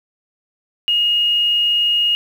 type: tone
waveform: sine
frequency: 2863 Hz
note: F7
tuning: 42 cents sharp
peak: -13 dBFS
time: 0.88-2.15 s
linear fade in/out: 0 ms
effects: 7-bit